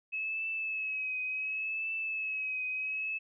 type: tone with vibrato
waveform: sine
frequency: 2578 Hz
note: E7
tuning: 39 cents flat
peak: -32 dBFS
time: 0.12-3.19 s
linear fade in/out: 20 ms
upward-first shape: triangle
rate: 0.69 Hz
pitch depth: 48 cents each way
effects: none